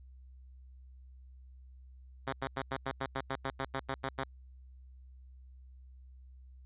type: tone bursts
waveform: 5% pulse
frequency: 134.4 Hz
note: C3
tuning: 47 cents sharp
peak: -22 dBFS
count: 14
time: 2.27-4.235 s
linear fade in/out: 2 ms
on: 54 ms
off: 93 ms
effects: added 64 Hz sine -51 dBFS peak until 6.65 s + resampled to 8000 Hz